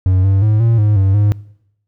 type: tone with pitch steps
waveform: triangle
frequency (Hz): 93.1 / 97.2 / 107.3 / 115.3 / 105.3 / 96.7 / 103.6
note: F#2 / G2 / A2 / A#2 / G#2 / G2 / G#2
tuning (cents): +11 / -14 / -43 / -19 / +24 / -23 / -4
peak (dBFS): -7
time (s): 0.06-1.32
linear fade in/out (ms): 0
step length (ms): 180
effects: noise-tail reverb RT60 0.8 s tail -23 dB re dry